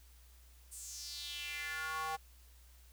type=tone with high-pass filter sweep; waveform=square; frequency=158.4 Hz; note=D#3; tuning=31 cents sharp; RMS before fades=-42 dBFS; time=0.71-2.17 s; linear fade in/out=20 ms; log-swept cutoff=8900 to 820 Hz; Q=3.8; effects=added 61 Hz sine -58 dBFS peak until 2.92 s + white hiss -66 dBFS RMS until 2.92 s